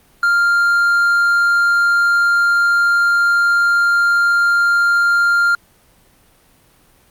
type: tone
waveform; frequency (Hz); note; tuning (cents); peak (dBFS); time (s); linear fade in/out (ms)
triangle; 1396.9; F6; 0; -9; 0.23-5.55; 2
effects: pink hiss -52 dBFS RMS until 7.1 s + Opus 32 kbps